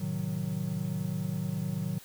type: chord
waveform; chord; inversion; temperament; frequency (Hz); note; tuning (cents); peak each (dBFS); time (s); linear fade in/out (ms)
triangle; A diminished seventh; none; equal; 110 / 130.81 / 155.56 / 185; A2 / C3 / Eb3 / Gb3; 0 / 0 / 0 / 0; -36 / -37 / -32 / -32; 0-1.99; 10
effects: white hiss -52 dBFS RMS until 2.04 s